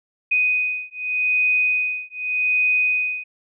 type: beating tone pair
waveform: sine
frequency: 2495 / 2495.84 Hz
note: D#7 / D#7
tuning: +4 / +5 cents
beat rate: 0.84 Hz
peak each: -21 / -21 dBFS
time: 0.31-3.24 s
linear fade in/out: 10 ms
effects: none